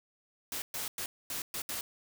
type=noise bursts at uneven times; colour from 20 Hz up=white; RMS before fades=-37 dBFS; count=6; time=0.52-0.62 / 0.74-0.88 / 0.98-1.06 / 1.3-1.42 / 1.54-1.62 / 1.69-1.81 s; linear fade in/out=2 ms; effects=none